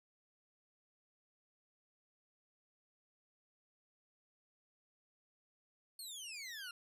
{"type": "exponential sweep", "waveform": "20% pulse", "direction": "down", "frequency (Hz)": [4441, 1371], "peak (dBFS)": -40, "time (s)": [5.99, 6.71], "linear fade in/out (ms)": 2, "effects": ["resampled to 32000 Hz"]}